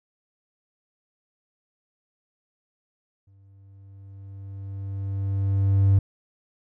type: tone with exponential growth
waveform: triangle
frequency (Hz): 98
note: G2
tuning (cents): 0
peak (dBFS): -11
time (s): 3.27-5.99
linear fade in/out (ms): 5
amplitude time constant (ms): 590
effects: tanh soft clip ceiling -8 dBFS